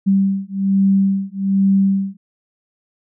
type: beating tone pair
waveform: sine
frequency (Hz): 194.4 / 195.6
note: G3 / G3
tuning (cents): -14 / -4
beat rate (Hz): 1.2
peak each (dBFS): -16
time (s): 0.06-2.17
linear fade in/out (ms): 20
effects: none